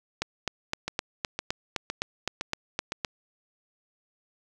two click trains, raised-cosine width 0.2 ms, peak -13 / -10 dBFS, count 5 / 12, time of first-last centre 0.88-2.921 / 0.22-3.048 s, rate 1.96 / 3.89 Hz, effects none

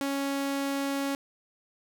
sawtooth tone, 277.2 Hz, C#4, in tune, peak -24 dBFS, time 0.01-1.15 s, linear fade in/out 0 ms, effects none

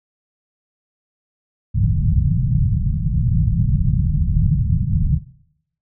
white low-pass noise, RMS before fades -17 dBFS, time 1.74-5.19 s, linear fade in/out 20 ms, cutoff 170 Hz, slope 48 dB/octave, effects noise-tail reverb RT60 0.7 s tail -17 dB re dry

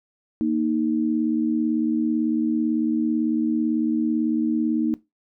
sine tone pair together, 233.1 / 311.1 Hz, A#3 / D#4, 0 / 0 cents, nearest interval perfect fourth, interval 500 cents, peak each -22 / -22 dBFS, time 0.41-4.94 s, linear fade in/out 0 ms, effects noise-tail reverb RT60 0.2 s tail -18 dB re dry

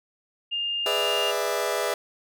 sine tone, 2815 Hz, F7, 13 cents sharp, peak -25 dBFS, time 0.51-1.32 s, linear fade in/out 20 ms
sawtooth chord, E dominant seventh, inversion first, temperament just, 412 / 494.4 / 593.3 / 659.3 Hz, G#4 / B4 / D5 / E5, -14 / +2 / +18 / 0 cents, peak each -26 dBFS, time 0.86-1.94 s, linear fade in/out 2 ms
effects none

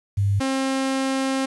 sine / sawtooth tone pair in turn, 100 / 267 Hz, G2 / C4, +35 / +35 cents, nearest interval octave + perfect fourth, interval 1700 cents, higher second, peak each -17 dBFS, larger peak neither, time 0.17-0.4 / 0.4-1.46 s, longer second, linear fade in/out 10 ms, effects resampled to 24000 Hz + 8-bit

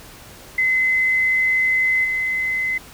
sine tone with level steps, 2044 Hz, C7, 41 cents flat, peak -15 / -19 dBFS, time 0.58-2.78 s, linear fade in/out 5 ms, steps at 2.04 s, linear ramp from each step 10 ms, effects pink hiss -42 dBFS RMS until 2.93 s

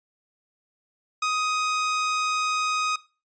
sawtooth tone, 1252 Hz, D#6, 10 cents sharp, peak -19 dBFS, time 1.22-2.96 s, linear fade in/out 5 ms, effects noise-tail reverb RT60 0.3 s tail -17 dB re dry + resampled to 16000 Hz

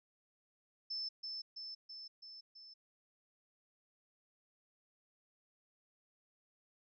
sine tone with echo, 5274 Hz, E8, in tune, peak -38 dBFS, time 0.9-1.09 s, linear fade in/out 10 ms, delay 330 ms, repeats 5, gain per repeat -3 dB, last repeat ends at 2.74 s, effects none

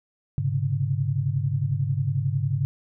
sine tone cluster, 102.3 / 130.5 / 141.6 Hz, G#2 / C3 / C#3, -26 / -4 / +37 cents, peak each -27 / -27 / -25 dBFS, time 0.38-2.65 s, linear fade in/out 0 ms, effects none

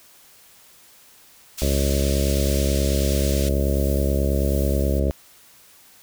blue noise with tremolo, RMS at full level -36 dBFS, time 1.57-5 s, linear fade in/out 10 ms, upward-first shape sine, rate 1.4 Hz, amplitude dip 40%
pink band-pass noise, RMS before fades -33 dBFS, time 1.58-3.49 s, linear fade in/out 5 ms, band 3400 to 11000 Hz, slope 12 dB/octave
harmonic tone, 69.3 Hz, C#2, in tune, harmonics 1 / 2 / 3 / 4 / 5 / 6 / 7 / 8 / 9, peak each -20 / -28 / -28 / -31 / -30 / -31 / -33 / -29 / -32 dBFS, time 1.62-5.11 s, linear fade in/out 0 ms
effects white hiss -51 dBFS RMS until 6.02 s

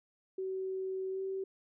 sine tone with pitch glide, 378.9 to 384 Hz, F#4 to G4, +41 to -36 cents, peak -34 dBFS, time 0.38-1.44 s, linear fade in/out 5 ms, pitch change +23 cents, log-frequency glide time 1.1-1.21 s, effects none

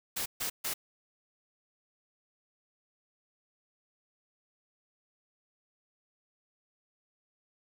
white noise bursts, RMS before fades -34 dBFS, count 3, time 0.16-0.74 s, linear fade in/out 10 ms, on 100 ms, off 140 ms, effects none

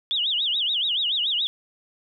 sine tone with vibrato, 3300 Hz, G#7, 12 cents flat, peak -21 dBFS, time 0.11-1.47 s, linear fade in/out 0 ms, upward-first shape sine, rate 7 Hz, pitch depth 260 cents each way, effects none

